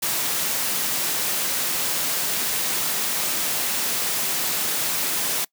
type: high-pass noise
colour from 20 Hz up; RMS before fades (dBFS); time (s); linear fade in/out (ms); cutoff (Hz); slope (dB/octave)
white; -24; 0.02-5.45; 10; 120; 24
effects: noise-tail reverb RT60 0.1 s tail -24 dB re dry

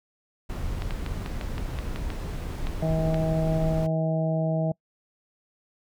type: noise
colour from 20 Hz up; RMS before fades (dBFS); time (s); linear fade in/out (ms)
brown; -31; 0.49-3.87; 10
type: clicks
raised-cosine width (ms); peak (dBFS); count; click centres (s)
0.3; -19; 11; 0.821 / 0.908 / 1.063 / 1.261 / 1.412 / 1.581 / 1.788 / 1.96 / 2.103 / 2.67 / 3.144
type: harmonic tone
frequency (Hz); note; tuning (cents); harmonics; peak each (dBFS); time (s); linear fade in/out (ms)
160.1; D#3; +50; 1 / 2 / 3 / 4 / 5; -24 / -35 / -37 / -28 / -39; 2.82-4.72; 5
effects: noise-tail reverb RT60 0.1 s tail -25 dB re dry

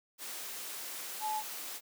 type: tone in noise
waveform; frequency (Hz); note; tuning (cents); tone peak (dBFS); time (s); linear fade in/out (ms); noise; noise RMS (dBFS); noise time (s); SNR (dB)
sine; 859; A5; -42; -32; 1.2-1.43; 50; white; -42; 0.18-1.81; +7
effects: high-pass 300 Hz 12 dB/octave

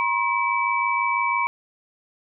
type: tone cluster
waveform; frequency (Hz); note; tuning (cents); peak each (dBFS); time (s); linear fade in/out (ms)
sine; 960 / 1066 / 2298; B5 / C6 / D7; -49 / +32 / -38; -24; 0-1.47; 0
effects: none

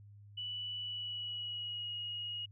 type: tone with pitch glide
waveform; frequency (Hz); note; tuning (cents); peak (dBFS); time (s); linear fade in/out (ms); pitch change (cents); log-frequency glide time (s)
sine; 2960 to 2886; F#7 to F#7; 0 to -44; -38; 0.37-2.46; 10; -44; 0.78-1.95
effects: added 102 Hz sine -53 dBFS peak until 2.51 s

